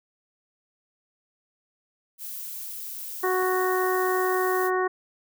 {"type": "noise", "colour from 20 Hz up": "violet", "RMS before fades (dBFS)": -36, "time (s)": [2.18, 4.71], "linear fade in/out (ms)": 50}
{"type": "harmonic tone", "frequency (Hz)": 370, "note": "F#4", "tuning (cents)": 0, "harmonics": [1, 2, 3, 4, 5], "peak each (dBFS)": [-24, -30, -28, -34, -32], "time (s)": [3.23, 4.88], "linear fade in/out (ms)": 10}
{"type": "click", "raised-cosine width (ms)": 0.5, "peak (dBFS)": -29, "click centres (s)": 3.427}
{"effects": []}